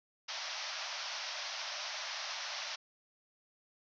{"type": "band-pass noise", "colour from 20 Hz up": "white", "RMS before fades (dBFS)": -41, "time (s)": [0.28, 2.76], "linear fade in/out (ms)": 10, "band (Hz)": [570, 6000], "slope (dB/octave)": 96, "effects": []}